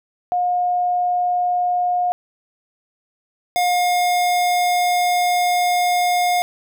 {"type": "tone pair in turn", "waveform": ["sine", "square"], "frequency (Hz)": [716, 713.5], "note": ["F5", "F5"], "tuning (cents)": [43, 37], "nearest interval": "unison", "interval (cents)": 6, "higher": "first", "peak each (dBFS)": -16, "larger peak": "neither", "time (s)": [[0.32, 2.12], [3.56, 6.42]], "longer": "second", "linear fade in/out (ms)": 0, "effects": []}